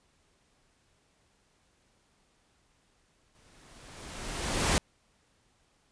pink noise with exponential growth, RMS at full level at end -24 dBFS, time 3.35-4.78 s, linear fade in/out 0 ms, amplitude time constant 310 ms, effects pink hiss -69 dBFS RMS until 5.91 s + resampled to 22050 Hz

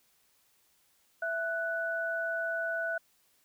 sine tone pair together, 663 / 1483.2 Hz, E5 / F#6, +10 / +4 cents, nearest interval octave + major second, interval 1394 cents, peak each -34 / -32 dBFS, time 1.22-2.98 s, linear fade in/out 5 ms, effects white hiss -69 dBFS RMS until 3.44 s

